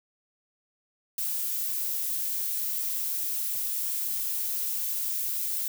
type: noise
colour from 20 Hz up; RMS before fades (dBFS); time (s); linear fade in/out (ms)
violet; -30; 1.18-5.68; 2
effects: none